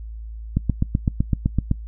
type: click train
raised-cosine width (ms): 5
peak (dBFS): -6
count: 10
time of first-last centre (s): 0.57-1.714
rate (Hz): 7.87
effects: noise-tail reverb RT60 0.1 s tail -22 dB re dry + added 55 Hz sine -31 dBFS peak until 1.87 s